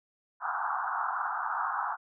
white band-pass noise, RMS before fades -32 dBFS, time 0.4-1.97 s, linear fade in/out 50 ms, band 730 to 1500 Hz, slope 96 dB/octave, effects none

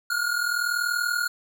square tone pair together, 1408.6 / 1449 Hz, F6 / F#6, +14 / -37 cents, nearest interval unison, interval 49 cents, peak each -27 dBFS, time 0.1-1.28 s, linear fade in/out 5 ms, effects none

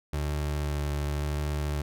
30% pulse tone with vibrato, 73.42 Hz, D2, in tune, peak -25 dBFS, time 0.13-1.82 s, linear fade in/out 5 ms, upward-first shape sine, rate 0.91 Hz, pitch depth 16 cents each way, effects none

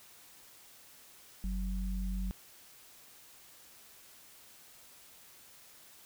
sine tone pair together, 46.83 / 187.3 Hz, F#1 / F#3, +22 / +21 cents, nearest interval 2 octaves, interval 2399 cents, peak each -33 / -39 dBFS, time 1.44-2.31 s, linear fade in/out 0 ms, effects white hiss -57 dBFS RMS until 6.05 s

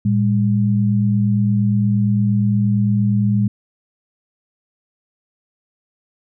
sine tone pair together, 113.55 / 202.2 Hz, A#2 / G#3, -45 / -46 cents, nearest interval minor seventh, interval 999 cents, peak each -16 dBFS, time 0.05-3.48 s, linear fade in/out 5 ms, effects none

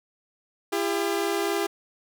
sawtooth tone pair together, 337.8 / 401.7 Hz, E4 / G4, +42 / +42 cents, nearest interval minor third, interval 300 cents, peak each -24 / -22 dBFS, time 0.72-1.67 s, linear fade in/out 10 ms, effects none

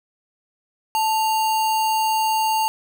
sine tone with sample-and-hold, 880 Hz, A5, in tune, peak -17 dBFS, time 0.95-2.68 s, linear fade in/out 0 ms, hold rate 3675 Hz, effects none

